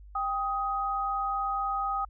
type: tone pair together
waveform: sine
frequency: 790 / 1254 Hz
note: G5 / D#6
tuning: +13 / +13 cents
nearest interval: minor sixth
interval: 800 cents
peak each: -31 / -29 dBFS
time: 0.15-2.05 s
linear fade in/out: 5 ms
effects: added 50 Hz sine -46 dBFS peak until 2.09 s